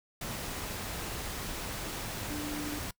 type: tone in noise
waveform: sine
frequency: 296.1 Hz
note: D4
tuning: 14 cents sharp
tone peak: -36 dBFS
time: 2.3-2.79 s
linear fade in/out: 5 ms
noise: pink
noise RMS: -38 dBFS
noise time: 0.21-2.91 s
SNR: -1 dB
effects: noise-tail reverb RT60 0.1 s tail -22 dB re dry